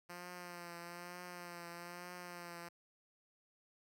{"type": "tone with vibrato", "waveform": "5% pulse", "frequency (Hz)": 174.9, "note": "F3", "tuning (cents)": 3, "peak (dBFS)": -36, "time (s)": [0.09, 2.69], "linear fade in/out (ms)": 10, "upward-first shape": "triangle", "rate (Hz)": 1.1, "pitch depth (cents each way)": 40, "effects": []}